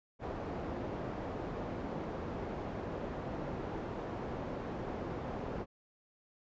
white low-pass noise, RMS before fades -40 dBFS, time 0.19-5.66 s, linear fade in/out 50 ms, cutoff 580 Hz, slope 12 dB/octave, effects resampled to 16000 Hz

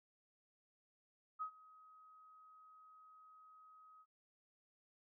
sine tone with ADSR envelope, 1265 Hz, D#6, 28 cents sharp, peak -38 dBFS, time 1.39-4.06 s, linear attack 27 ms, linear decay 86 ms, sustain -22 dB, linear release 52 ms, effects none

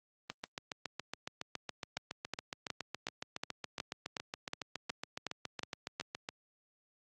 two click trains, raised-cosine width 0.2 ms, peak -21 / -19 dBFS, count 44 / 12, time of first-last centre 0.3-6.289 / 1.97-5.999 s, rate 7.18 / 2.73 Hz, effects high-pass 100 Hz 12 dB/octave + Opus 24 kbps

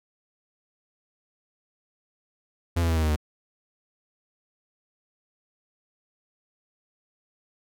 45% pulse tone with pitch steps, 85.6 / 83.5 / 81.45 / 79.45 / 77.5 / 75.6 Hz, F2 / E2 / E2 / D#2 / D#2 / D#2, -34 / +23 / -20 / +37 / -6 / -49 cents, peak -21 dBFS, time 2.76-3.162 s, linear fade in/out 10 ms, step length 67 ms, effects none

